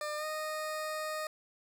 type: tone with pitch glide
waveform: 20% pulse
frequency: 600 to 618.7 Hz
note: D5 to D#5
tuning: +37 to -10 cents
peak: -30 dBFS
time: 0.01-1.27 s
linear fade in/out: 2 ms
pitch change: +53 cents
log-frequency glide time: 0.17-0.25 s
effects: none